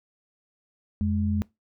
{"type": "tone pair together", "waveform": "sine", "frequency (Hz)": [87.31, 209.1], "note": ["F2", "G#3"], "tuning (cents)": [0, 12], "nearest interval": "octave + minor third", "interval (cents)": 1512, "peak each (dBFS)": -25, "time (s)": [1.01, 1.42], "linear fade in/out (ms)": 0, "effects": ["noise-tail reverb RT60 0.2 s tail -22 dB re dry"]}